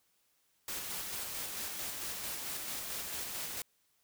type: noise with tremolo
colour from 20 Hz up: white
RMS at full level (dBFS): -39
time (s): 0.68-3.62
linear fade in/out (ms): 2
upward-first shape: square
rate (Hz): 4.5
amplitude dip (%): 25
effects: white hiss -74 dBFS RMS until 4.03 s